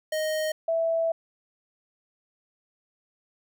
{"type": "tone pair in turn", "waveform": ["square", "sine"], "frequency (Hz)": [622.3, 658.8], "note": ["D#5", "E5"], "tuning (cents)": [0, -1], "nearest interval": "minor second", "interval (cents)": 99, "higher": "second", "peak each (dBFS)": [-26, -22], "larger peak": "second", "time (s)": [[0.12, 0.52], [0.68, 1.12]], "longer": "second", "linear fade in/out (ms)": 5, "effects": []}